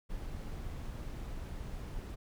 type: noise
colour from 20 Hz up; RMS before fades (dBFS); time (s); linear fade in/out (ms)
brown; -41; 0.09-2.16; 20
effects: none